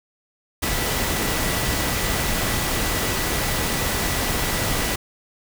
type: tone in noise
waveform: sine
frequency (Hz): 1964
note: B6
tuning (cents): -10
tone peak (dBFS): -34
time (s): 0.62-4.96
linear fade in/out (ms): 10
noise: pink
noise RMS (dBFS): -23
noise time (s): 0.62-4.96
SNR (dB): -14
effects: none